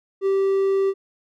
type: tone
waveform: triangle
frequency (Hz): 389.4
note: G4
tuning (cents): -12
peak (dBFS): -15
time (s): 0.21-0.94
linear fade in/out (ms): 50
effects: none